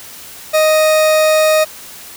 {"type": "tone", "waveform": "40% pulse", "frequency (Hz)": 623, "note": "D#5", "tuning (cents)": 2, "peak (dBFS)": -8, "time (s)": [0.53, 1.65], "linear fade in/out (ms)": 20, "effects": ["white hiss -34 dBFS RMS until 2.16 s"]}